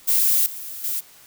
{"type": "noise with level steps", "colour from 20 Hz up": "violet", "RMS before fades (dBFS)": [-18, -34, -25], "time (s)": [0.07, 1.01], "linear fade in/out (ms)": 20, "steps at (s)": [0.46, 0.84], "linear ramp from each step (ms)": 2, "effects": ["white hiss -49 dBFS RMS until 1.26 s"]}